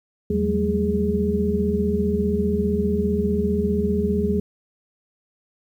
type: tone cluster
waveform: sine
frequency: 80.5 / 182.6 / 197.8 / 217.8 / 415.3 Hz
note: E2 / F#3 / G3 / A3 / G#4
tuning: -41 / -23 / +16 / -17 / 0 cents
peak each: -26 / -28 / -24 / -26 / -23 dBFS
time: 0.3-4.4 s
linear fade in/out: 5 ms
effects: 9-bit